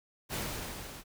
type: noise with level ramp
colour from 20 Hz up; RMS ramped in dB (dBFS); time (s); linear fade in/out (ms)
pink; -34 to -47; 0.29-1.04; 50
effects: none